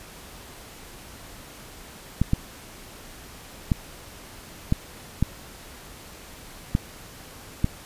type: clicks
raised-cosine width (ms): 5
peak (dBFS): -7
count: 7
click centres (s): 2.216 / 2.334 / 3.718 / 4.724 / 5.226 / 6.751 / 7.644
effects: pink hiss -44 dBFS RMS until 7.85 s + resampled to 32000 Hz